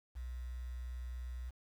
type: tone with quantisation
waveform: sine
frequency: 61.74 Hz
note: B1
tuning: in tune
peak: -40 dBFS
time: 0.15-1.51 s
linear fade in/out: 20 ms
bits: 10
effects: none